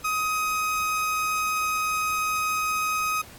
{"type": "tone", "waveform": "30% pulse", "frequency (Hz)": 1259, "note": "D#6", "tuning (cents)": 20, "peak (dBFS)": -21, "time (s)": [0.04, 3.22], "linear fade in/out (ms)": 10, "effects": ["pink hiss -47 dBFS RMS until 3.38 s", "AAC 64 kbps"]}